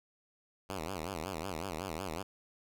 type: tone with vibrato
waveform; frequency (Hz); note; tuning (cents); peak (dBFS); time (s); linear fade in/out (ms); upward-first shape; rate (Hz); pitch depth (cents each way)
5% pulse; 87.31; F2; 0; -26; 0.69-2.23; 10; sine; 5.4; 220
effects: none